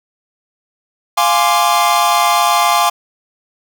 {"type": "chord", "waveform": "45% pulse", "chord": "D half-diminished seventh", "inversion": "first", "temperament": "equal", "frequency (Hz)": [698.5, 830.6, 1046.5, 1174.7], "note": ["F5", "Ab5", "C6", "D6"], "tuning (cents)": [0, 0, 0, 0], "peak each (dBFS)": -16, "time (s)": [1.17, 2.9], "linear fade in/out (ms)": 10, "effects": []}